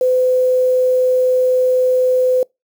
sine tone with quantisation, 508 Hz, B4, 49 cents sharp, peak -11 dBFS, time 0.01-2.43 s, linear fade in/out 2 ms, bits 6, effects noise-tail reverb RT60 0.2 s tail -26 dB re dry

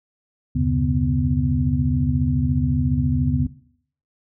sine tone cluster, 76.1 / 92.9 / 125.9 / 140.2 / 248.8 Hz, D#2 / F#2 / B2 / C#3 / B3, -38 / +7 / +34 / +20 / +13 cents, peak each -23 / -27 / -27 / -21 / -23 dBFS, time 0.55-3.47 s, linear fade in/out 10 ms, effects noise-tail reverb RT60 0.6 s tail -17 dB re dry

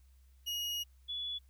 35% pulse / sine tone pair in turn, 2882 / 3419 Hz, F#7 / G#7, -46 / +50 cents, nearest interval minor third, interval 296 cents, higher second, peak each -33 / -36 dBFS, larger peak first, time 0.46-0.84 / 1.08-1.39 s, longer first, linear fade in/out 20 ms, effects added 65 Hz sine -59 dBFS peak until 1.49 s + white hiss -75 dBFS RMS until 1.49 s

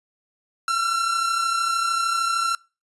45% pulse tone pair together, 1352 / 1385.2 Hz, E6 / F6, +43 / -15 cents, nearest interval unison, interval 42 cents, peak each -21 / -29 dBFS, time 0.68-2.55 s, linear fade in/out 2 ms, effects noise-tail reverb RT60 0.3 s tail -24 dB re dry + resampled to 24000 Hz

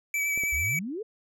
square tone with vibrato, 2299 Hz, D7, 37 cents flat, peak -26 dBFS, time 0.14-0.79 s, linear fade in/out 2 ms, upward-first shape triangle, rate 9.2 Hz, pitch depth 26 cents each way
clicks, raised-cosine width 2 ms, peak -28 / -26 dBFS, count 2, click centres 0.376 / 0.436 s
sine exponential sweep, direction up, 57.2 to 469.9 Hz, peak -31 dBFS, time 0.52-1.03 s, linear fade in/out 10 ms
effects none

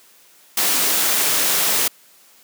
white noise, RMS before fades -18 dBFS, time 0.57-1.88 s, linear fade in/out 5 ms, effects white hiss -51 dBFS RMS until 2.43 s + high-pass 200 Hz 12 dB/octave

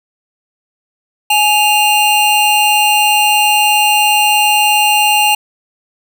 square tone pair together, 840 / 2783 Hz, G#5 / F7, +19 / -7 cents, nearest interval octave + major sixth, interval 2074 cents, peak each -12 dBFS, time 1.3-5.35 s, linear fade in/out 5 ms, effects none

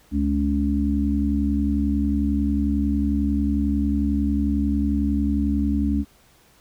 harmonic tone, 71.1 Hz, C#2, 45 cents sharp, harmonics 1 / 3 / 4, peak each -23 / -23 / -23 dBFS, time 0.11-6.05 s, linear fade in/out 50 ms, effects pink hiss -56 dBFS RMS until 6.6 s

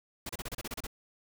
pink noise bursts, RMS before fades -38 dBFS, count 10, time 0.26-0.869 s, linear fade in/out 5 ms, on 33 ms, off 31 ms, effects none

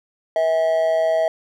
triangle tone with amplitude modulation, 646 Hz, E5, 35 cents flat, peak -11 dBFS, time 0.36-1.28 s, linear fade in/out 2 ms, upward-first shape sine, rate 166 Hz, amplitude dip 60%, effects none

